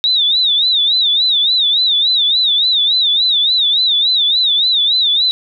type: tone with vibrato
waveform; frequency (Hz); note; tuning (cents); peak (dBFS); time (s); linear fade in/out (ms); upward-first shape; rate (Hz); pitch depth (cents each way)
sine; 3729; A#7; 0; -10; 0.04-5.31; 0; sine; 3.5; 140
effects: none